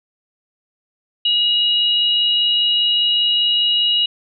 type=tone pair together; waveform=sine; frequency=2882 / 3847 Hz; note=F#7 / B7; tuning=-46 / -46 cents; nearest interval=perfect fourth; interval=500 cents; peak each=-14 / -21 dBFS; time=1.25-4.06 s; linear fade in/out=5 ms; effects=none